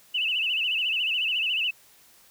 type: tone with vibrato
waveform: sine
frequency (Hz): 2789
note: F7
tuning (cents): -3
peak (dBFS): -23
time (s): 0.14-1.71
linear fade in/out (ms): 10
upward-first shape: sine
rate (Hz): 14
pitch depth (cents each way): 140
effects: white hiss -56 dBFS RMS until 2.3 s